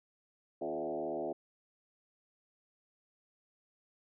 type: tone with frequency modulation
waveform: sine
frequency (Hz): 504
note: B4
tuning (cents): +35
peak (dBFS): -34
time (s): 0.61-1.33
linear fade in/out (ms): 10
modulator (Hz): 76.6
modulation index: 2.9
effects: none